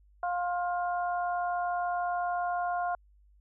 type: harmonic tone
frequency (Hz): 353.2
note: F4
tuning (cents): +20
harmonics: 2 / 3 / 4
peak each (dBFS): -29 / -37 / -38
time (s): 0.23-2.95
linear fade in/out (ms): 2
effects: added 50 Hz sine -58 dBFS peak until 3.4 s